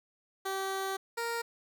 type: tone pair in turn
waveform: 15% pulse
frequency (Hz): 386.1 / 466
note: G4 / A#4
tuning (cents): -26 / -1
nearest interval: minor third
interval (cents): 325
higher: second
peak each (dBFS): -26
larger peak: neither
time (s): 0.45-0.97 / 1.17-1.42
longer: first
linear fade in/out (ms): 10
effects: none